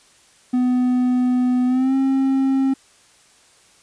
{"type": "tone with pitch glide", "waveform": "triangle", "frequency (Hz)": [250, 267.9], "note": ["B3", "C4"], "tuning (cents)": [21, 41], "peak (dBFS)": -13, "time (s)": [0.53, 2.74], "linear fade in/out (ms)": 10, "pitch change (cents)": 120, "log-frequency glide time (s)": [1.66, 1.95], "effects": ["white hiss -53 dBFS RMS until 3.82 s", "resampled to 22050 Hz"]}